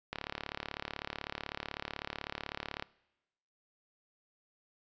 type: click train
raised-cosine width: 0.3 ms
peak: -20 dBFS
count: 98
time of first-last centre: 0.13-2.824 s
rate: 36 Hz
effects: noise-tail reverb RT60 1.0 s tail -23 dB re dry + resampled to 16000 Hz